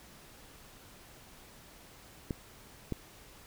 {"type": "clicks", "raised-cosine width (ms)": 3, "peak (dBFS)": -20, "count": 2, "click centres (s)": [2.308, 2.923], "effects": ["pink hiss -55 dBFS RMS until 3.46 s"]}